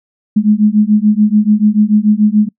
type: beating tone pair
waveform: sine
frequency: 207.8 / 214.7 Hz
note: G#3 / A3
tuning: +1 / -42 cents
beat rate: 6.9 Hz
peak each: -10 dBFS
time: 0.36-2.49 s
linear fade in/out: 10 ms
effects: noise-tail reverb RT60 0.1 s tail -26 dB re dry